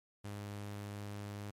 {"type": "tone", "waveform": "sawtooth", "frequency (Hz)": 102.3, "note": "G#2", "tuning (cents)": -26, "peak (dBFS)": -38, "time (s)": [0.24, 1.51], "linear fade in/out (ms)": 10, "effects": ["MP3 64 kbps"]}